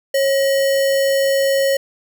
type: tone with sample-and-hold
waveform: sine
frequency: 547 Hz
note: C#5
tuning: 23 cents flat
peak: -13 dBFS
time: 0.14-1.77 s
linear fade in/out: 5 ms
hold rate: 2450 Hz
effects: none